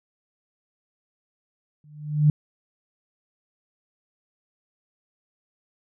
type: tone with exponential growth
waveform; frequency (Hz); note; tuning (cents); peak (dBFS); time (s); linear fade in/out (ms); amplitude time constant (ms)
sine; 150; D3; +37; -11; 1.84-2.3; 2; 100
effects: none